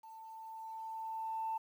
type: tone with level ramp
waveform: sine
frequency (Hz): 890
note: A5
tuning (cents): +20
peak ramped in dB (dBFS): -50 to -33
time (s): 0.03-1.58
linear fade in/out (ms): 10
effects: tanh soft clip ceiling -30 dBFS + 11-bit